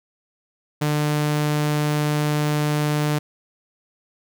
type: tone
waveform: sawtooth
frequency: 149.4 Hz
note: D3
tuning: 30 cents sharp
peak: -15 dBFS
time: 0.81-3.19 s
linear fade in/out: 10 ms
effects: none